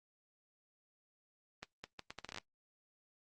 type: accelerating click train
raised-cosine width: 0.2 ms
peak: -26 dBFS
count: 12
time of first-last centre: 1.63-2.383 s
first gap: 210 ms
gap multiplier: 0.73
effects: noise-tail reverb RT60 0.1 s tail -17 dB re dry + Opus 24 kbps